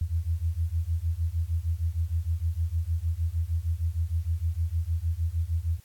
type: beating tone pair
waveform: sine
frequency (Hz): 79.8 / 86.3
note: D#2 / F2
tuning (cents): +44 / -20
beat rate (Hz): 6.5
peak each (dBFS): -28 / -28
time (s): 0.01-5.8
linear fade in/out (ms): 5
effects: white hiss -60 dBFS RMS until 5.84 s + AAC 64 kbps